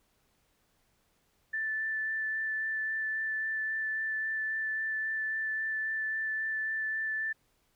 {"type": "tone with vibrato", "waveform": "sine", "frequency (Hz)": 1760, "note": "A6", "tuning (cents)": 0, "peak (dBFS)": -30, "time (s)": [1.53, 7.33], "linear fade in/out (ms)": 10, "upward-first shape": "sine", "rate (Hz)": 3.7, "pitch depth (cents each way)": 9, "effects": ["pink hiss -72 dBFS RMS until 7.75 s"]}